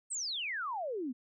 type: exponential sweep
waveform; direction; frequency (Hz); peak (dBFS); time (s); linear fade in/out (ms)
sine; down; 8670 to 233.1; -34; 0.1-1.13; 20
effects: none